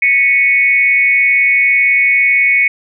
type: tone with amplitude modulation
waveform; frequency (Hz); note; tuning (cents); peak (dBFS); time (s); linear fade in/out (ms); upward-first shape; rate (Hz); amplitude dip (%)
sine; 2217; C#7; 0; -4; 0.02-2.68; 5; sine; 262; 80
effects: none